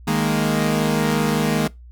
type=chord; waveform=sawtooth; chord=D# suspended fourth; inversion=none; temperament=equal; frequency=155.56 / 207.7 / 233.1 Hz; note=D#3 / G#3 / A#3; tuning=0 / 0 / 0 cents; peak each=-18 dBFS; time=0.07-1.68 s; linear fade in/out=10 ms; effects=noise-tail reverb RT60 0.2 s tail -22 dB re dry + added 60 Hz sine -39 dBFS peak until 1.91 s